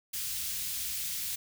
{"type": "band-stop noise", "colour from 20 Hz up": "white", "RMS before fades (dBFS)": -35, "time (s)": [0.13, 1.36], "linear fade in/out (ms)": 10, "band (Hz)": [120, 2700], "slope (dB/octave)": 12, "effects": []}